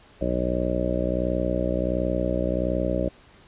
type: harmonic tone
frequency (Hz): 61.4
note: B1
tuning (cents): -9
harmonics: 1 / 2 / 3 / 4 / 5 / 6 / 7 / 8 / 9 / 10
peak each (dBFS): -29 / -35 / -30 / -34 / -30 / -34 / -38 / -35 / -28 / -31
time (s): 0.21-3.09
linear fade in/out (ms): 5
effects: pink hiss -53 dBFS RMS until 3.47 s + resampled to 8000 Hz